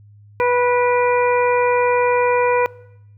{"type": "harmonic tone with a mistuned harmonic", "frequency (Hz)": 490.4, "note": "B4", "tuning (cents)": -12, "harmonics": [1, 2, 3, 4, 5], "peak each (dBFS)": [-16, -19, -27, -28, -26], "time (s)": [0.4, 2.66], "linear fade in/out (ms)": 0, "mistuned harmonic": 5, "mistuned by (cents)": -38, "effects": ["noise-tail reverb RT60 0.8 s tail -21 dB re dry", "added 103 Hz sine -43 dBFS peak until 3.17 s"]}